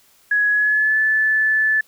sine tone with pitch glide, 1675 to 1742.1 Hz, G#6 to A6, +14 to -18 cents, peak -14 dBFS, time 0.31-1.81 s, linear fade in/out 5 ms, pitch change +68 cents, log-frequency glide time 0.5-0.98 s, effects white hiss -55 dBFS RMS until 1.87 s

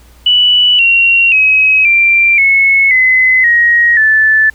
sine tone with pitch steps, 2960 / 2746 / 2547 / 2363 / 2192 / 2033 / 1886.3 / 1749.9 Hz, F#7 / F7 / D#7 / D7 / C#7 / B6 / A#6 / A6, 0 / -30 / +40 / +10 / -20 / +50 / +20 / -10 cents, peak -5 dBFS, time 0.26-4.5 s, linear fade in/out 5 ms, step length 530 ms, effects added 60 Hz sine -39 dBFS peak until 4.54 s + pink hiss -46 dBFS RMS until 4.54 s

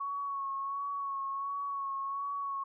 sine tone with vibrato, 1109 Hz, C#6, in tune, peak -33 dBFS, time 0-2.64 s, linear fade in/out 10 ms, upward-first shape sine, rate 1.4 Hz, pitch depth 28 cents each way, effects none

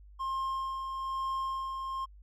triangle tone with tremolo, 1064 Hz, C6, 29 cents sharp, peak -28 dBFS, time 0.19-2.06 s, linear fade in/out 20 ms, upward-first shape sine, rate 1.1 Hz, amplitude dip 40%, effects added 50 Hz sine -50 dBFS peak until 2.22 s + MP3 96 kbps

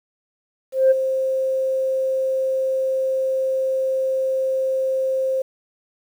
sine tone with ADSR envelope, 527 Hz, C5, 12 cents sharp, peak -8 dBFS, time 0.72-5.42 s, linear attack 190 ms, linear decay 20 ms, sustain -10 dB, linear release 5 ms, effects tanh soft clip ceiling -7 dBFS + 8-bit

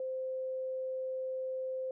sine tone, 520 Hz, C5, 11 cents flat, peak -34 dBFS, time 0-1.91 s, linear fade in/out 2 ms, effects none

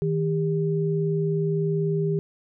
sine tone pair together, 158.74 / 400 Hz, D#3 / G4, +35 / +35 cents, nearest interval octave + major third, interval 1600 cents, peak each -23 / -25 dBFS, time 0.02-2.19 s, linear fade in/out 0 ms, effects none

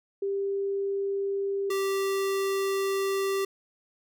sine / square tone pair in turn, 395.6 / 390.6 Hz, G4 / G4, +16 / -6 cents, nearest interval unison, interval 22 cents, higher first, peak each -26 dBFS, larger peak neither, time 0.22-1.7 / 1.7-3.45 s, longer second, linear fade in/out 5 ms, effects none

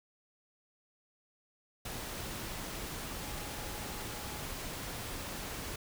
sine tone in noise, 840 Hz, G#5, 19 cents sharp, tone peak -52 dBFS, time 3.2-4.45 s, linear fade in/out 5 ms, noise pink, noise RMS -41 dBFS, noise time 1.85-5.76 s, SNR -14 dB, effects none

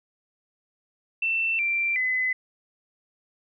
sine tone with pitch steps, 2679 / 2357 / 2022 Hz, E7 / D7 / B6, +27 / +6 / +40 cents, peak -22 dBFS, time 1.22-2.33 s, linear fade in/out 5 ms, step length 370 ms, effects none

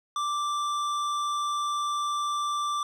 sine tone with hard clipping, 1174.7 Hz, D6, in tune, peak -28 dBFS, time 0.16-2.83 s, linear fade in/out 2 ms, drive 12 dB, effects none

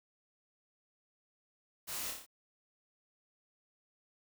white noise with echo, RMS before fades -42 dBFS, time 1.87-2.12 s, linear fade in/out 20 ms, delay 29 ms, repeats 5, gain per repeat -3 dB, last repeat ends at 2.265 s, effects none

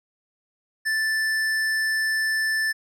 sine tone with hard clipping, 1760 Hz, A6, in tune, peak -23 dBFS, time 0.85-2.73 s, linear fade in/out 20 ms, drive 12 dB, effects none

